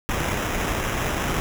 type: noise with sample-and-hold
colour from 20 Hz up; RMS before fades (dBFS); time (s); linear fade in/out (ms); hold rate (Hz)
pink; -25; 0.09-1.4; 0; 4410
effects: none

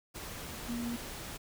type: tone in noise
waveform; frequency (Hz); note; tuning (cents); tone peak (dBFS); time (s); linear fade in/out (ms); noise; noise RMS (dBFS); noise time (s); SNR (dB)
sine; 237; A#3; +29; -34; 0.68-0.97; 20; pink; -43; 0.14-1.38; +6
effects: none

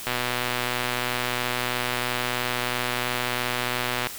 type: click train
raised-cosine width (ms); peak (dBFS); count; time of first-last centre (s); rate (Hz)
0.3; -9; 493; 0.07-4.07; 123
effects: white hiss -37 dBFS RMS until 4.18 s

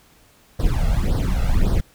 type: noise with flanger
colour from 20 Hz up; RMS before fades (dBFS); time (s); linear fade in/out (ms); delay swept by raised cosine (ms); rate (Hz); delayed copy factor
brown; -18; 0.59-1.81; 10; 0.2 to 1.5; 1.8; +1
effects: pink hiss -54 dBFS RMS until 1.94 s

